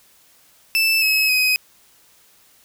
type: tone with pitch steps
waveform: 30% pulse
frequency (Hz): 2643 / 2569 / 2518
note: E7 / E7 / D#7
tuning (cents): +4 / -45 / +20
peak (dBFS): -12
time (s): 0.75-1.56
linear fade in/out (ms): 0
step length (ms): 270
effects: white hiss -54 dBFS RMS until 2.64 s